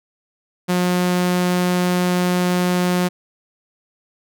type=tone; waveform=sawtooth; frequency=179.4 Hz; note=F3; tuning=47 cents sharp; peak=-12 dBFS; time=0.68-3.09 s; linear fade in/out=20 ms; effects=none

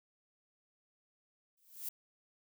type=noise with exponential growth; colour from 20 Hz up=violet; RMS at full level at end=-37 dBFS; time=1.57-1.89 s; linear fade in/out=5 ms; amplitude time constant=68 ms; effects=none

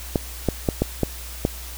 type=clicks; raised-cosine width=2 ms; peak=-5 dBFS; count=6; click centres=0.158 / 0.487 / 0.688 / 0.82 / 1.033 / 1.451 s; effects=added 60 Hz sine -35 dBFS peak until 1.77 s + white hiss -38 dBFS RMS until 1.77 s

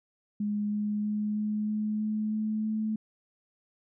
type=tone with pitch steps; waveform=sine; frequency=207.7 / 209 / 210.4 / 211.7 / 213 / 214.4 / 215.8 / 217.1 Hz; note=G#3 / G#3 / G#3 / G#3 / G#3 / A3 / A3 / A3; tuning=0 / +11 / +23 / +33 / +44 / -45 / -33 / -23 cents; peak=-27 dBFS; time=0.4-2.96 s; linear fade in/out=5 ms; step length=320 ms; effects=none

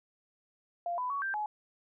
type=tone with pitch steps; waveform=sine; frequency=694 / 998 / 1122 / 1575 / 845 Hz; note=F5 / B5 / C#6 / G6 / G#5; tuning=-11 / +18 / +21 / +8 / +30 cents; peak=-31 dBFS; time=0.86-1.46 s; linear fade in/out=2 ms; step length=120 ms; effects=none

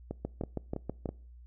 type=two click trains; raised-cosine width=2 ms; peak=-20 / -22 dBFS; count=6 / 4; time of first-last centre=0.25-1.058 / 0.11-1.09 s; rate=6.19 / 3.06 Hz; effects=noise-tail reverb RT60 0.5 s tail -24 dB re dry + added 60 Hz sine -49 dBFS peak until 1.46 s

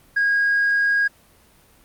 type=tone with tanh clipping; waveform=triangle; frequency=1637 Hz; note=G#6; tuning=25 cents flat; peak=-16 dBFS; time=0.16-1.08 s; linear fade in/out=10 ms; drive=5 dB; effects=pink hiss -54 dBFS RMS until 1.84 s + Opus 32 kbps

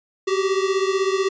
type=beating tone pair; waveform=square; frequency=380.7 / 396.7 Hz; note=F#4 / G4; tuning=+49 / +21 cents; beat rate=16 Hz; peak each=-21 / -24 dBFS; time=0.27-1.29 s; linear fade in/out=10 ms; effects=resampled to 16000 Hz

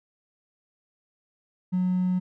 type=tone with hard clipping; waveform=triangle; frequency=182.7 Hz; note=F#3; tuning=22 cents flat; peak=-22 dBFS; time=1.72-2.2 s; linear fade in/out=20 ms; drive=4 dB; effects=none

